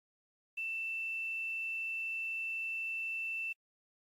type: tone with quantisation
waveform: sine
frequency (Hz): 2668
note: E7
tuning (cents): +20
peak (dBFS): -35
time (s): 0.57-3.53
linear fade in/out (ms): 10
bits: 10
effects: AAC 48 kbps